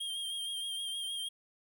square tone with vibrato, 3210 Hz, G7, 40 cents sharp, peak -36 dBFS, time 0-1.29 s, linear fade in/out 10 ms, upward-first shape sine, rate 6.4 Hz, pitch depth 33 cents each way, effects none

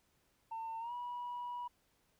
sine tone with pitch glide, 902 to 972.3 Hz, A5 to B5, +43 to -27 cents, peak -38 dBFS, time 0.51-1.68 s, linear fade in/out 10 ms, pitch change +130 cents, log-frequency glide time 0.79-0.93 s, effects tanh soft clip ceiling -37 dBFS + pink hiss -75 dBFS RMS until 2.19 s

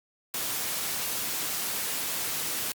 white noise, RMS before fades -31 dBFS, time 0.34-2.72 s, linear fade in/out 2 ms, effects high-pass 100 Hz 12 dB/octave + Opus 48 kbps

